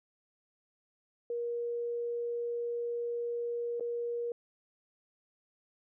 sine tone with dropouts, 474.1 Hz, A#4, 29 cents sharp, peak -32 dBFS, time 1.3-4.32 s, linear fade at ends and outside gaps 2 ms, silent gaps 3.798-3.807 s, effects none

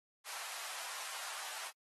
pink high-pass noise, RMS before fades -45 dBFS, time 0.24-1.72 s, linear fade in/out 50 ms, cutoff 770 Hz, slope 24 dB/octave, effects AAC 32 kbps

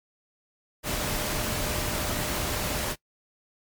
sine tone in noise, 603 Hz, D5, 46 cents sharp, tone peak -39 dBFS, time 0.83-2.96 s, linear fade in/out 50 ms, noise pink, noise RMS -29 dBFS, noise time 0.83-2.96 s, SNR -13 dB, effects noise-tail reverb RT60 0.1 s tail -21 dB re dry + MP3 96 kbps

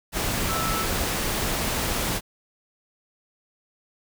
sine tone in noise, 1317 Hz, E6, 2 cents flat, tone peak -28 dBFS, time 0.47-0.87 s, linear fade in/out 50 ms, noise pink, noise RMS -26 dBFS, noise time 0.12-2.21 s, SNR -5 dB, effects none

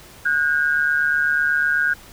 sine tone pair together, 1461 / 1609 Hz, F#6 / G6, -22 / +45 cents, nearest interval major second, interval 167 cents, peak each -19 dBFS, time 0.25-1.94 s, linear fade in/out 10 ms, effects pink hiss -44 dBFS RMS until 2.12 s

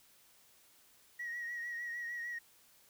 sine tone with vibrato, 1900 Hz, A#6, 33 cents sharp, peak -37 dBFS, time 1.19-2.39 s, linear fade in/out 10 ms, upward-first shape triangle, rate 6.6 Hz, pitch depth 44 cents each way, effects tanh soft clip ceiling -35 dBFS + white hiss -65 dBFS RMS until 2.89 s

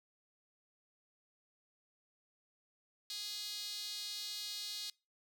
sawtooth tone with high-pass filter, 415.3 Hz, G#4, in tune, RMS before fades -43 dBFS, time 3.1-4.9 s, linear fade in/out 2 ms, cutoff 4100 Hz, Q 4.4, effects noise-tail reverb RT60 0.3 s tail -25 dB re dry

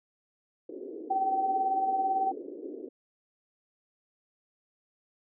white band-pass noise, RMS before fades -41 dBFS, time 0.69-2.89 s, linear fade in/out 5 ms, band 280 to 460 Hz, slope 48 dB/octave
sine tone with tremolo, 769 Hz, G5, 33 cents flat, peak -23 dBFS, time 1.1-2.32 s, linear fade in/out 10 ms, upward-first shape sine, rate 18 Hz, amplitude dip 45%
effects none

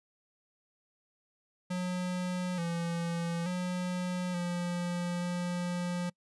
square tone with pitch steps, 181 / 169.5 / 180.6 / 175.5 / 176.7 Hz, F#3 / E3 / F#3 / F3 / F3, -38 / +49 / -42 / +9 / +21 cents, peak -32 dBFS, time 1.7-6.1 s, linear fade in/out 10 ms, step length 880 ms, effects noise-tail reverb RT60 0.1 s tail -26 dB re dry + resampled to 24000 Hz

